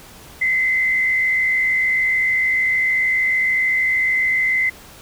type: tone with frequency modulation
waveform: sine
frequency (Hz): 2053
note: C7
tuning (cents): -33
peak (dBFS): -15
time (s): 0.41-4.7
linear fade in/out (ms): 10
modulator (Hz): 66.7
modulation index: 0.75
effects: pink hiss -42 dBFS RMS until 5.01 s